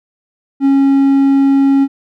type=tone; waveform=triangle; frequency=274.4 Hz; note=C#4; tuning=17 cents flat; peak=-5 dBFS; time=0.6-1.88 s; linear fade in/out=50 ms; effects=none